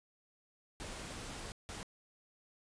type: noise bursts at uneven times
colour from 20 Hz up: pink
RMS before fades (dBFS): -45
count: 2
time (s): 0.8-1.52 / 1.69-1.83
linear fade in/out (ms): 0
effects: resampled to 22050 Hz